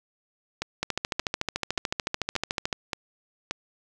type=two click trains; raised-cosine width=0.2 ms; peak=-9 / -11 dBFS; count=27 / 6; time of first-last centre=0.83-2.728 / 0.62-3.51 s; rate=13.7 / 1.73 Hz; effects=none